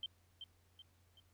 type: tone with echo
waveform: sine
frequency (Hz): 3128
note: G7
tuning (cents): -4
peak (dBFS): -39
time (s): 0.03-0.06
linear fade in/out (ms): 2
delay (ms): 380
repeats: 3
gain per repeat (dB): -7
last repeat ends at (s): 1.2
effects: added 88 Hz sine -70 dBFS peak until 1.33 s + pink hiss -75 dBFS RMS until 1.33 s